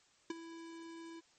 square tone with ADSR envelope, 331 Hz, E4, 7 cents sharp, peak -34 dBFS, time 0.3-1.21 s, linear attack 4 ms, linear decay 18 ms, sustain -14 dB, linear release 23 ms, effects white hiss -69 dBFS RMS until 1.38 s + MP3 32 kbps

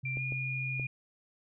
sine tone, 130.7 Hz, C3, 1 cent flat, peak -35 dBFS, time 0.03-0.87 s, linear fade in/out 10 ms
sine tone with pitch glide, 2363 to 2432 Hz, D7 to D#7, +10 to -40 cents, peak -34 dBFS, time 0.05-0.87 s, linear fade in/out 5 ms, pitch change +50 cents, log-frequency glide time 0.15-0.22 s
clicks, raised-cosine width 2 ms, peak -30 dBFS, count 3, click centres 0.171 / 0.322 / 0.797 s
effects none

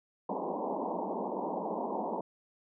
white band-pass noise, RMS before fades -35 dBFS, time 0.29-2.21 s, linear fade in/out 5 ms, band 180 to 1000 Hz, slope 96 dB/octave, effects none

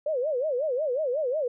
sine tone with vibrato, 554.4 Hz, C#5, in tune, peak -24 dBFS, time 0.06-1.48 s, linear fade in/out 5 ms, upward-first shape sine, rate 5.5 Hz, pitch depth 240 cents each way, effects none

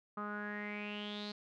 sawtooth tone with low-pass filter sweep, 207.7 Hz, G#3, in tune, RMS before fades -42 dBFS, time 0.17-1.32 s, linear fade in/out 5 ms, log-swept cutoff 1200 to 4300 Hz, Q 8.2, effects none

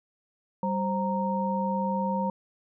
sine tone cluster, 194.3 / 527 / 929 Hz, G3 / C5 / A#5, -15 / +12 / -6 cents, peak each -28 / -32 / -29 dBFS, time 0.63-2.3 s, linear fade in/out 2 ms, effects none

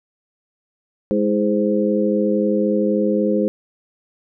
harmonic tone with a mistuned harmonic, 103.83 Hz, G#2, in tune, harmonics 2 / 3 / 4 / 5, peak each -19 / -22 / -22 / -21 dBFS, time 1.11-3.48 s, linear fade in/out 0 ms, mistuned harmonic 3, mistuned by +59 cents, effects none

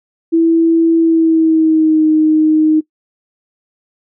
sine tone with pitch glide, 329.6 to 311.1 Hz, E4 to D#4, 0 to 0 cents, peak -7 dBFS, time 0.32-2.81 s, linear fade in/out 20 ms, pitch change -100 cents, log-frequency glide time 0.98-2.06 s, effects noise-tail reverb RT60 0.1 s tail -20 dB re dry

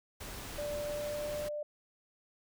pink noise, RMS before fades -44 dBFS, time 0.2-1.49 s, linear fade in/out 10 ms
sine tone with pitch glide, 587.3 to 594.5 Hz, D5 to D5, 0 to +21 cents, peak -35 dBFS, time 0.58-1.63 s, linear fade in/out 5 ms, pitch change +21 cents, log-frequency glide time 0.7-1.47 s
effects none

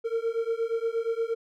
triangle beating tone pair, 453.4 / 461.9 Hz, A#4 / A#4, -48 / -16 cents, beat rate 8.5 Hz, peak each -27 dBFS, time 0.04-1.35 s, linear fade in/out 20 ms, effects none

